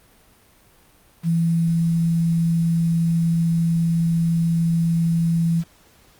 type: tone with quantisation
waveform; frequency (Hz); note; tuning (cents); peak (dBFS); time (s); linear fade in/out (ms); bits
sine; 166.6; E3; +19; -16; 1.23-5.64; 50; 7
effects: pink hiss -54 dBFS RMS until 6.19 s + Opus 32 kbps